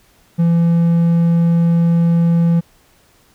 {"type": "tone", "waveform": "triangle", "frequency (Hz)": 168.7, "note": "E3", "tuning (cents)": 40, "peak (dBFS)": -8, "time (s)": [0.38, 2.61], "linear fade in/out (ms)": 20, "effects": ["pink hiss -53 dBFS RMS until 3.34 s"]}